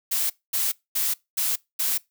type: noise bursts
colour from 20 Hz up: blue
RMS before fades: -24 dBFS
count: 5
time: 0.11-1.98 s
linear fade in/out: 10 ms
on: 190 ms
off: 230 ms
effects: noise-tail reverb RT60 0.2 s tail -23 dB re dry